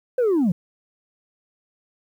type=linear sweep; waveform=sine; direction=down; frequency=522 to 159.1 Hz; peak=-14 dBFS; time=0.18-0.52 s; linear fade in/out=5 ms; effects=tanh soft clip ceiling -15 dBFS + 9-bit